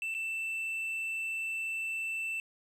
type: tone with dropouts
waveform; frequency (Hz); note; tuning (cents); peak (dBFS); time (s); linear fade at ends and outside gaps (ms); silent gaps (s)
triangle; 2663; E7; +17; -31; 0.02-2.4; 1; 0.142-0.148
effects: resampled to 32000 Hz + 10-bit